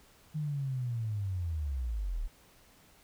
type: linear sweep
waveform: sine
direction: down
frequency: 155.56 to 33.64 Hz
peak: -31 dBFS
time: 0.34-2.28 s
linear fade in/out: 20 ms
effects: pink hiss -61 dBFS RMS until 3.03 s